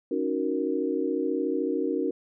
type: chord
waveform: sine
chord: D# minor seventh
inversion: third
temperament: equal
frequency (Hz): 277.2 / 311.1 / 370 / 466.2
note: C#4 / D#4 / F#4 / A#4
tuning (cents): 0 / 0 / 0 / 0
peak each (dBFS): -30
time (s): 0.11-2.11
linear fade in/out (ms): 5
effects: none